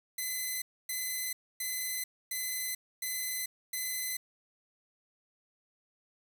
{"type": "tone bursts", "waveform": "5% pulse", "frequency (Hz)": 2028, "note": "B6", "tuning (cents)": 45, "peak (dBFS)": -23, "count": 6, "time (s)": [0.18, 4.17], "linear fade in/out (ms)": 5, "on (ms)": 440, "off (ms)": 270, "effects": ["9-bit"]}